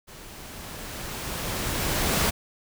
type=noise with level ramp; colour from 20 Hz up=pink; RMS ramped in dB=-45 to -22 dBFS; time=0.07-2.31 s; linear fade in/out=20 ms; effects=none